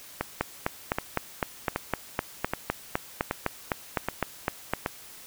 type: two click trains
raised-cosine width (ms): 0.5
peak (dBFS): -11 / -9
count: 7 / 18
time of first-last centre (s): 0.21-4.861 / 0.41-4.736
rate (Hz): 1.29 / 3.93
effects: white hiss -47 dBFS RMS until 5.26 s